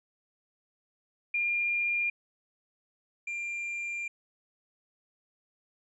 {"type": "tone pair in turn", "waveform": ["sine", "triangle"], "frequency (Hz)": [2405, 2386], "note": ["D7", "D7"], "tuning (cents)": [41, 27], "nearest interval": "unison", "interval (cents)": 14, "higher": "first", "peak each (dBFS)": [-26, -31], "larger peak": "first", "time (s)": [[1.34, 2.1], [3.27, 4.08]], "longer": "second", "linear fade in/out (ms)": 5, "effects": ["resampled to 22050 Hz"]}